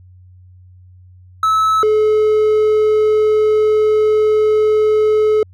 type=tone pair in turn; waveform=triangle; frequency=1300 / 429 Hz; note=E6 / A4; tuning=-24 / -44 cents; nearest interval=octave + perfect fifth; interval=1920 cents; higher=first; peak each=-9 / -8 dBFS; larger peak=second; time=1.43-1.83 / 1.83-5.43 s; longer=second; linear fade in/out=2 ms; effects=added 91 Hz sine -40 dBFS peak until 5.53 s